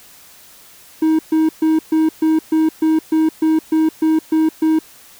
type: tone bursts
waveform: triangle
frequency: 316.5 Hz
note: D#4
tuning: 30 cents sharp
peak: -9 dBFS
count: 13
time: 1.02-4.79 s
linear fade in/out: 5 ms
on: 170 ms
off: 130 ms
effects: white hiss -44 dBFS RMS until 5.19 s